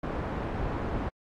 pink low-pass noise, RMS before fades -32 dBFS, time 0.03-1.09 s, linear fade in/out 5 ms, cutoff 1100 Hz, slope 12 dB/octave, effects AAC 48 kbps

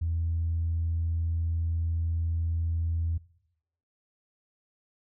sine tone, 82.9 Hz, E2, 10 cents sharp, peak -25 dBFS, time 0.01-3.18 s, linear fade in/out 10 ms, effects noise-tail reverb RT60 0.8 s tail -21 dB re dry + tanh soft clip ceiling -21 dBFS

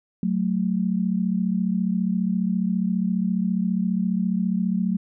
sine tone pair together, 185.29 / 220 Hz, F#3 / A3, +3 / 0 cents, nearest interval minor third, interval 297 cents, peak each -22 / -24 dBFS, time 0.23-4.97 s, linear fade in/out 2 ms, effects none

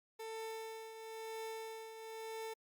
30% pulse tone with tremolo, 445.3 Hz, A4, 21 cents sharp, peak -39 dBFS, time 0.19-2.54 s, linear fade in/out 10 ms, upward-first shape triangle, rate 1 Hz, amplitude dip 60%, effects Opus 48 kbps

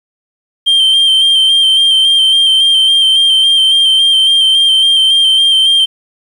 sine tone with vibrato, 3155 Hz, G7, 10 cents sharp, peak -3 dBFS, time 0.66-5.86 s, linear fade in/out 20 ms, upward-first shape square, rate 3.6 Hz, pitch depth 20 cents each way, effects tanh soft clip ceiling -5 dBFS + 7-bit

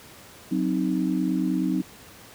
sine chord, C diminished, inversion second, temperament equal, 185 / 261.6 / 311.1 Hz, Gb3 / C4 / Eb4, 0 / 0 / 0 cents, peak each -26 dBFS, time 0.51-1.82 s, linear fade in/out 10 ms, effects pink hiss -47 dBFS RMS until 2.34 s + high-pass 80 Hz 12 dB/octave

